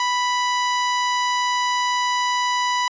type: tone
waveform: sawtooth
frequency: 987.8 Hz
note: B5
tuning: in tune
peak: -15 dBFS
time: 0-2.88 s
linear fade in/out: 2 ms
effects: resampled to 16000 Hz